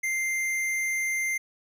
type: tone with hard clipping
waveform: triangle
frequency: 2093 Hz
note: C7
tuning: in tune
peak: -27 dBFS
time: 0.03-1.38 s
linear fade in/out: 10 ms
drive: 16 dB
effects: none